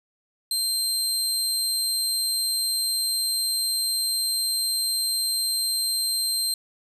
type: tone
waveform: 25% pulse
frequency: 4152 Hz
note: C8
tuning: 14 cents flat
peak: -18 dBFS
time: 0.51-6.54 s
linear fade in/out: 2 ms
effects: none